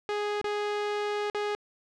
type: tone with dropouts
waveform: sawtooth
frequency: 415.1 Hz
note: G#4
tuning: 1 cent flat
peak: -24 dBFS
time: 0.09-1.55 s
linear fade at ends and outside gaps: 0 ms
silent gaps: 0.414-0.443 / 1.299-1.347 s
effects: low-pass 4000 Hz 12 dB/octave